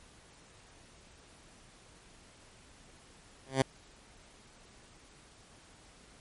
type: tone with exponential growth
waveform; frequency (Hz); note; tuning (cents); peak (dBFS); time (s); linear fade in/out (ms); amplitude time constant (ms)
10% pulse; 133.2; C3; +31; -13; 3.46-3.62; 5; 34
effects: pink hiss -58 dBFS RMS until 6.2 s + MP3 48 kbps